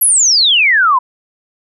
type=exponential sweep; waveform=sine; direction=down; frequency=11840 to 971 Hz; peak=-7 dBFS; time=0.01-0.99 s; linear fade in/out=10 ms; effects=none